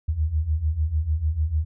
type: beating tone pair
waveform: sine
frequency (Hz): 73.7 / 80.4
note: D2 / E2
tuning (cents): +7 / -43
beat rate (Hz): 6.7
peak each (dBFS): -26 / -22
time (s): 0.08-1.65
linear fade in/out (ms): 10
effects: none